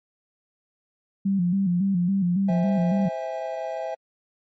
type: tone with vibrato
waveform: sine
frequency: 185.6 Hz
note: F#3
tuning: 6 cents sharp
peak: -19 dBFS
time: 1.25-3.09 s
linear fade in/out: 10 ms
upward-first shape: square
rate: 3.6 Hz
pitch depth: 93 cents each way
type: chord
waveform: triangle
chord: C augmented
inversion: none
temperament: just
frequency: 523.3 / 654.1 / 817.6 Hz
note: C5 / E5 / G#5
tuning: 0 / -14 / -27 cents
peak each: -31 / -28 / -32 dBFS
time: 2.48-3.95 s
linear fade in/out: 10 ms
effects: MP3 32 kbps